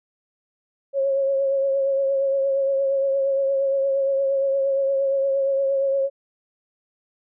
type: tone with vibrato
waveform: sine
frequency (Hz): 546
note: C#5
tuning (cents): -26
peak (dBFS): -18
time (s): 0.93-6.1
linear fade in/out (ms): 50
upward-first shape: triangle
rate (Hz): 8.6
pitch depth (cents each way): 32
effects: none